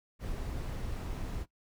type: noise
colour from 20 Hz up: brown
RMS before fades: -37 dBFS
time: 0.19-1.46 s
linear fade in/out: 50 ms
effects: noise-tail reverb RT60 0.1 s tail -17 dB re dry